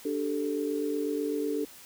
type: chord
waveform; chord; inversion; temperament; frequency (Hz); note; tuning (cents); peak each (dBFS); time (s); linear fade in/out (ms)
sine; D suspended fourth; none; equal; 293.7 / 392 / 440; D4 / G4 / A4; 0 / 0 / 0; -31 / -35 / -31; 0.05-1.65; 5
effects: white hiss -50 dBFS RMS until 1.85 s